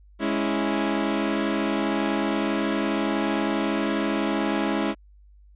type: chord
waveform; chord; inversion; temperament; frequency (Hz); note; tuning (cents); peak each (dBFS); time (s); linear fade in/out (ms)
sawtooth; C# minor; second; equal; 207.7 / 277.2 / 329.6; G#3 / C#4 / E4; 0 / 0 / 0; -23 / -23 / -23; 0.19-4.95; 50
effects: added 50 Hz sine -49 dBFS peak until 5.55 s + resampled to 8000 Hz